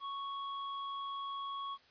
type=tone; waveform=square; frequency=1108.7 Hz; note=C#6; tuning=in tune; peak=-39 dBFS; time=0-1.78 s; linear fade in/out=50 ms; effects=white hiss -64 dBFS RMS until 1.9 s + resampled to 11025 Hz